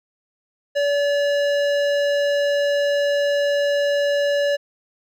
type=tone with hard clipping; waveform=sine; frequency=573 Hz; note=D5; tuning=43 cents flat; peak=-19 dBFS; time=0.75-4.57 s; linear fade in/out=20 ms; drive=15 dB; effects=none